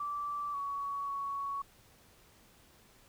sine tone with pitch steps, 1164 / 1123 / 1116 Hz, D6 / C#6 / C#6, -16 / +22 / +11 cents, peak -34 dBFS, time 0-1.62 s, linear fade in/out 5 ms, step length 540 ms, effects pink hiss -62 dBFS RMS until 3.08 s

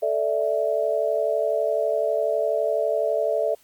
sine chord, A suspended fourth, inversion none, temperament equal, 440 / 587.3 / 659.3 Hz, A4 / D5 / E5, 0 / 0 / 0 cents, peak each -26 / -24 / -24 dBFS, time 0.02-3.55 s, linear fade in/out 10 ms, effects white hiss -58 dBFS RMS until 3.63 s + Opus 24 kbps

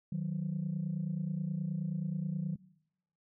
sine tone pair together, 155.57 / 185 Hz, D#3 / F#3, 0 / 0 cents, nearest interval minor third, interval 300 cents, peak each -34 / -34 dBFS, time 0.12-2.56 s, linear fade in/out 5 ms, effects noise-tail reverb RT60 0.8 s tail -22 dB re dry + tanh soft clip ceiling -27 dBFS

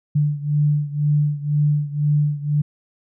sine beating tone pair, 147.1 / 149.1 Hz, D3 / D3, +3 / +27 cents, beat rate 2 Hz, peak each -18 / -21 dBFS, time 0.15-2.62 s, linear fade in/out 10 ms, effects none

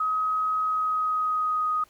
sine tone with pitch glide, 1267 to 1248.1 Hz, D#6 to D#6, +31 to +5 cents, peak -22 dBFS, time 0-1.84 s, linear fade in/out 5 ms, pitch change -26 cents, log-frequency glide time 0.61-1.71 s, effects pink hiss -59 dBFS RMS until 1.89 s + MP3 96 kbps

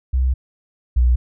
sine tone pair in turn, 64.4 / 61.18 Hz, C2 / B1, -27 / -16 cents, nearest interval minor second, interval 89 cents, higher first, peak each -14 / -11 dBFS, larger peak second, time 0.13-0.34 / 0.96-1.16 s, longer first, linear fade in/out 10 ms, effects none

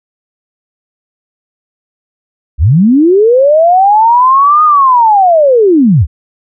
sine linear two-way sweep, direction up then down, 56.3 to 1244.5 to 56.3 Hz, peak -3 dBFS, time 2.58-6.07 s, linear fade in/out 50 ms, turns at 4.64 s, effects none

